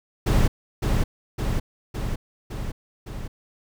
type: noise with echo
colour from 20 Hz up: brown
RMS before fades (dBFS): -18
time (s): 0.26-0.48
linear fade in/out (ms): 10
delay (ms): 560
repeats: 5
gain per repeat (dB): -3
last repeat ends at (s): 3.28
effects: none